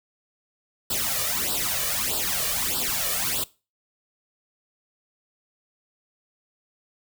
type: noise with flanger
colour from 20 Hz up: white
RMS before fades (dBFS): -26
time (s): 0.9-3.44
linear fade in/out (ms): 5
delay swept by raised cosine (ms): 0.23 to 1.73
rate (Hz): 1.6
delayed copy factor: +0.85
effects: noise-tail reverb RT60 0.3 s tail -20 dB re dry